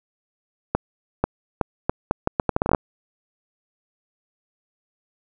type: accelerating click train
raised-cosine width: 1 ms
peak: -4 dBFS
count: 15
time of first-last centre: 0.75-2.748 s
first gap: 490 ms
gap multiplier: 0.76
effects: none